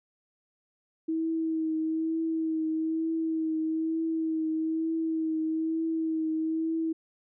sine tone with vibrato, 320.8 Hz, E4, 47 cents flat, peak -26 dBFS, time 1.08-6.93 s, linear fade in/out 10 ms, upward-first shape triangle, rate 1.1 Hz, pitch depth 27 cents each way, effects none

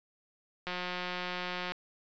click train, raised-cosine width 0.3 ms, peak -20 dBFS, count 190, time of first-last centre 0.67-1.72 s, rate 180 Hz, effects resampled to 16000 Hz

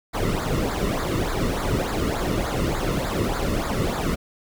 brown noise with flanger, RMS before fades -24 dBFS, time 0.13-4.16 s, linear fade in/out 20 ms, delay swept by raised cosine 0.34 to 1.29 ms, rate 3.4 Hz, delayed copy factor -0.75, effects none

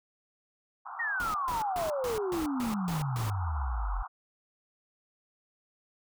pink band-pass noise, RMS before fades -41 dBFS, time 0.85-4.08 s, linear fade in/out 20 ms, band 740 to 1400 Hz, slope 96 dB/octave
sine exponential sweep, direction down, 1911 to 41.02 Hz, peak -29 dBFS, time 0.99-4.03 s, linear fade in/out 10 ms
pink noise bursts, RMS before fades -40 dBFS, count 8, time 1.2-3.3 s, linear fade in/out 0 ms, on 140 ms, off 140 ms
effects none

